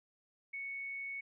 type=tone; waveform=sine; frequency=2217 Hz; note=C#7; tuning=in tune; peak=-39 dBFS; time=0.53-1.21 s; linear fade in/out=10 ms; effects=none